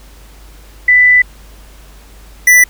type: tone pair in turn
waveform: sine / square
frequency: 1989 / 1979.4 Hz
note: B6 / B6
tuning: +12 / +3 cents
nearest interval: unison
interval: 9 cents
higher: first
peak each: -4 dBFS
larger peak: neither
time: 0.88-1.22 / 2.47-2.64 s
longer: first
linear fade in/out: 5 ms
effects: added 50 Hz sine -36 dBFS peak until 2.69 s + pink hiss -43 dBFS RMS until 2.69 s